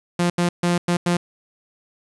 sawtooth tone bursts at uneven times, 174.61 Hz, F3, in tune, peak -13 dBFS, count 5, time 0.19-0.3 / 0.38-0.49 / 0.63-0.78 / 0.88-0.97 / 1.06-1.17 s, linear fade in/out 5 ms, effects resampled to 24000 Hz + 8-bit

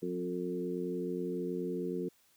harmonic tone with a mistuned harmonic, 89.5 Hz, F2, 43 cents sharp, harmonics 2 / 3 / 4 / 5, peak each -39 / -40 / -37 / -39 dBFS, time 0.02-2.09 s, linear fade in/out 10 ms, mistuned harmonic 3, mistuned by -17 cents, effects white hiss -68 dBFS RMS until 2.36 s

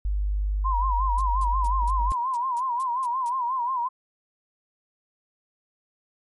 sine tone, 50.3 Hz, G1, 45 cents sharp, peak -22 dBFS, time 0.05-2.12 s, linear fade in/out 0 ms
sine tone with vibrato, 1000 Hz, B5, 21 cents sharp, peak -23 dBFS, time 0.64-3.89 s, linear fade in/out 20 ms, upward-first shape sine, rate 5.6 Hz, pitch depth 110 cents each way
violet noise bursts, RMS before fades -38 dBFS, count 10, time 1.18-3.29 s, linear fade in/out 2 ms, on 31 ms, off 200 ms
effects MP3 48 kbps

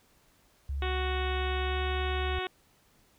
sine tone with pitch glide, 69.3 to 71.37 Hz, C#2 to D2, 0 to -49 cents, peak -30 dBFS, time 0.69-2.39 s, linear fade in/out 5 ms, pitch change +51 cents, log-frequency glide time 1.66-1.77 s
harmonic tone, 370 Hz, F#4, in tune, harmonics 1 / 2 / 3 / 4 / 5 / 6 / 7 / 8 / 9 / 10, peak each -35 / -38 / -40 / -41 / -42 / -43 / -43 / -44 / -45 / -45 dBFS, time 0.82-2.47 s, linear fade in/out 2 ms
effects pink hiss -65 dBFS RMS until 3.18 s

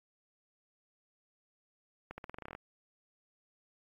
accelerating click train, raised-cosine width 0.5 ms, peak -28 dBFS, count 12, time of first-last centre 2.11-2.55 s, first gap 70 ms, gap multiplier 0.88, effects AAC 32 kbps

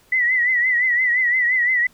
sine tone with vibrato, 1975.5 Hz, B6, in tune, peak -15 dBFS, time 0.12-1.87 s, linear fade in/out 5 ms, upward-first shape triangle, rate 5.8 Hz, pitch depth 91 cents each way, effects pink hiss -55 dBFS RMS until 1.93 s

